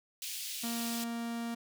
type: high-pass noise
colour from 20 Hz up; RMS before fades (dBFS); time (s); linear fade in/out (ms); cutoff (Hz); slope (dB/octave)
pink; -40; 0.22-1.04; 2; 2800; 24
type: tone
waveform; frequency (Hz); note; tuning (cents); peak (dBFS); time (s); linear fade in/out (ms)
45% pulse; 233.1; A#3; 0; -35; 0.63-1.55; 10
effects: none